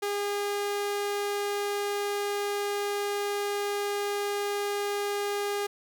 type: tone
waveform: sawtooth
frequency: 407.2 Hz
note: G#4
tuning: 34 cents flat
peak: -24 dBFS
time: 0.02-5.67 s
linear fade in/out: 10 ms
effects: none